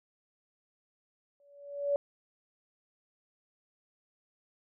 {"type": "tone with exponential growth", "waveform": "sine", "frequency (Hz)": 570, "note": "C#5", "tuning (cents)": 48, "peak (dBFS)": -23, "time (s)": [1.4, 1.96], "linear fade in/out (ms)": 1, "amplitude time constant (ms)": 120, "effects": []}